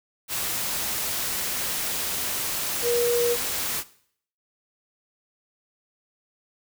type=tone in noise; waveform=sine; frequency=477.6 Hz; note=A#4; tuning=42 cents sharp; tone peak=-21 dBFS; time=2.82-3.37 s; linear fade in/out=50 ms; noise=white; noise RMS=-28 dBFS; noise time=0.28-3.84 s; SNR=+4 dB; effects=noise-tail reverb RT60 0.6 s tail -18 dB re dry